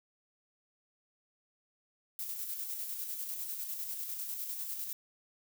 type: noise with tremolo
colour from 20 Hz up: violet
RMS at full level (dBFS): -38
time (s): 2.19-4.93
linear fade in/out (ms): 2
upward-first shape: square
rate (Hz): 10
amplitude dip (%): 35
effects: none